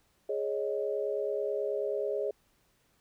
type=chord; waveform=sine; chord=Ab suspended fourth; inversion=none; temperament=just; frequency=415.3 / 553.7 / 623 Hz; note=Ab4 / Db5 / Eb5; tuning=0 / -2 / +2 cents; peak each=-32 / -34 / -36 dBFS; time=0.29-2.31 s; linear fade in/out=5 ms; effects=pink hiss -70 dBFS RMS until 3 s